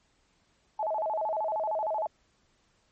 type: tone with vibrato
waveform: sine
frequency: 741 Hz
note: F#5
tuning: 2 cents sharp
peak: -27 dBFS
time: 0.79-2.07 s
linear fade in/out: 5 ms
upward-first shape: square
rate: 13 Hz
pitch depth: 260 cents each way
effects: pink hiss -69 dBFS RMS until 2.91 s + MP3 32 kbps